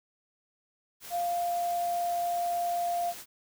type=tone in noise; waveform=sine; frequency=697 Hz; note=F5; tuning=4 cents flat; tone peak=-27 dBFS; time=1.1-3.14 s; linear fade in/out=50 ms; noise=white; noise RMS=-44 dBFS; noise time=1-3.26 s; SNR=+14 dB; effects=none